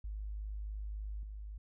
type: tone with level steps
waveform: sine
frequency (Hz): 51.8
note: G#1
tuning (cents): -4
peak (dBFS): -38 / -42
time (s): 0.04-1.58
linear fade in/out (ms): 5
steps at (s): 1.23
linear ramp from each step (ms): 2
effects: none